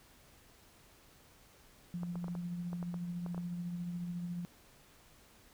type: tone with tremolo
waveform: sine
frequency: 174.61 Hz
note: F3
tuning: in tune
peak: -35 dBFS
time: 1.94-4.45 s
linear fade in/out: 0 ms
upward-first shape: triangle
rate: 14 Hz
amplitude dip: 40%
type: clicks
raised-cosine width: 1 ms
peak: -32 dBFS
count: 11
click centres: 2.033 / 2.156 / 2.243 / 2.282 / 2.352 / 2.731 / 2.828 / 2.942 / 3.263 / 3.346 / 3.379 s
effects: pink hiss -62 dBFS RMS until 5.53 s